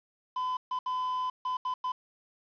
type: tone bursts at uneven times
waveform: triangle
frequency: 1012 Hz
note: B5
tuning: 42 cents sharp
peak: -27 dBFS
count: 6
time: 0.36-0.57 / 0.71-0.79 / 0.86-1.3 / 1.45-1.57 / 1.65-1.74 / 1.84-1.92 s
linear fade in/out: 5 ms
effects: resampled to 11025 Hz + 9-bit